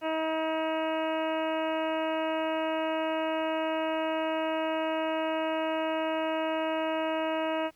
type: harmonic tone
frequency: 318.3 Hz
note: D#4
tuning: 39 cents sharp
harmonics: 1 / 2 / 3 / 4 / 5 / 6 / 7 / 8 / 9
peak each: -33 / -30 / -35 / -40 / -42 / -46 / -46 / -43 / -43 dBFS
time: 0.01-7.71 s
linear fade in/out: 50 ms
effects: pink hiss -65 dBFS RMS until 7.75 s